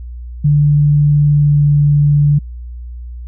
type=tone with pitch glide; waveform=sine; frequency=146.83 to 145.9 Hz; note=D3 to D3; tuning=0 to -11 cents; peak=-7 dBFS; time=0.44-2.39 s; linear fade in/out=10 ms; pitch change=-11 cents; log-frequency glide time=1.29-1.63 s; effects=added 60 Hz sine -25 dBFS peak until 3.27 s